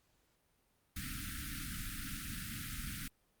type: band-stop noise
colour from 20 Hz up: pink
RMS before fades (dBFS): -42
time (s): 0.96-3.08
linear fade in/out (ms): 5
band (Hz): 300 to 1300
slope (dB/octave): 96
effects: pink hiss -75 dBFS RMS until 3.4 s + Opus 48 kbps